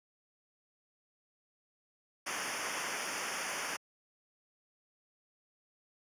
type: noise with comb filter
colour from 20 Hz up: pink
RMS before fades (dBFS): -37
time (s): 2.26-3.77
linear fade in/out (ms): 10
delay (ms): 0.25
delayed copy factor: -1
effects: high-pass 150 Hz 12 dB/octave + low-pass 10000 Hz 12 dB/octave